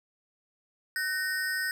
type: ring-modulated tone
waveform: square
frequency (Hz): 1679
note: G#6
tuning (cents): +18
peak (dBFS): -26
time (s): 0.96-1.71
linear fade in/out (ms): 0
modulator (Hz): 166
effects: none